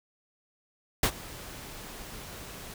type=noise with ADSR envelope; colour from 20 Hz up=pink; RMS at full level=-22 dBFS; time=1.03-2.74 s; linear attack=4 ms; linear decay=72 ms; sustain=-21 dB; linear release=3 ms; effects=none